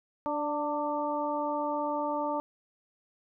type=harmonic tone with a mistuned harmonic; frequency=293.7 Hz; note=D4; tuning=in tune; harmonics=1 / 2 / 3 / 4; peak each=-35 / -33 / -32 / -37 dBFS; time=0.26-2.4 s; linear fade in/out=0 ms; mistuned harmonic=3; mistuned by=+29 cents; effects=none

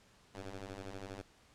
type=ring-modulated tone; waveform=10% pulse; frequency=97.6 Hz; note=G2; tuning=7 cents flat; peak=-33 dBFS; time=0.34-1.22 s; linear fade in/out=10 ms; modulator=189 Hz; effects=pink hiss -65 dBFS RMS until 1.54 s + low-pass 8000 Hz 12 dB/octave

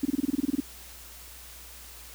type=tone bursts; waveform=sine; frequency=277.2 Hz; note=C#4; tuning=in tune; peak=-21 dBFS; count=12; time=0.03-0.603 s; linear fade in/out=5 ms; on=23 ms; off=27 ms; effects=added 60 Hz sine -50 dBFS peak until 2.14 s + white hiss -47 dBFS RMS until 2.14 s

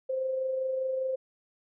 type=tone with amplitude modulation; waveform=sine; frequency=523.3 Hz; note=C5; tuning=in tune; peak=-26 dBFS; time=0.09-1.16 s; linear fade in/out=10 ms; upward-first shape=sine; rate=25 Hz; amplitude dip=35%; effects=none

